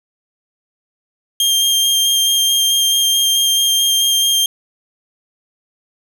sawtooth tone with vibrato, 3198 Hz, G7, 34 cents sharp, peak -9 dBFS, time 1.4-4.46 s, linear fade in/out 2 ms, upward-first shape square, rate 4.6 Hz, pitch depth 9 cents each way, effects none

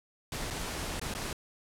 pink noise with dropouts, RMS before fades -36 dBFS, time 0.32-1.33 s, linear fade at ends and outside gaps 2 ms, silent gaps 0.503-0.507 / 0.997-1.014 / 1.139-1.149 s, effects low-pass 11000 Hz 12 dB/octave

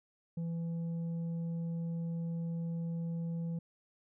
triangle tone with tanh clipping, 167.1 Hz, E3, 24 cents sharp, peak -35 dBFS, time 0.37-3.59 s, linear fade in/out 5 ms, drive 9 dB, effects none

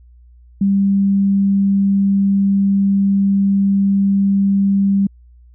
sine tone, 197.4 Hz, G3, 12 cents sharp, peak -11 dBFS, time 0.61-5.07 s, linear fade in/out 5 ms, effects added 60 Hz sine -42 dBFS peak until 5.54 s

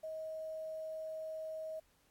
sine tone with quantisation, 633 Hz, D#5, 30 cents sharp, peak -40 dBFS, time 0.03-1.8 s, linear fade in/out 10 ms, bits 11, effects pink hiss -72 dBFS RMS until 2.1 s + AAC 64 kbps

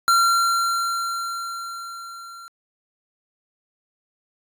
square tone with level ramp, 1371 Hz, F6, 32 cents flat, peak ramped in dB -14 to -39 dBFS, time 0.08-2.48 s, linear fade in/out 0 ms, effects resampled to 32000 Hz

